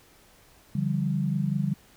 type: tone cluster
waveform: sine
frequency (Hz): 145 / 170.8 / 195.4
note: D3 / F3 / G3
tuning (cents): -22 / -38 / -5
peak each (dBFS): -27 / -30 / -28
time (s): 0.75-1.74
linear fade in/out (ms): 5
effects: pink hiss -57 dBFS RMS until 1.96 s